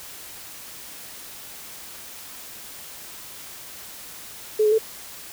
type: tone with pitch steps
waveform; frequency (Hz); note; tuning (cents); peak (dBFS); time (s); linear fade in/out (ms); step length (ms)
sine; 429.7 / 424 / 442; A4 / G#4 / A4; -41 / +36 / +8; -15; 4.59-4.785; 10; 65
effects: white hiss -40 dBFS RMS until 5.32 s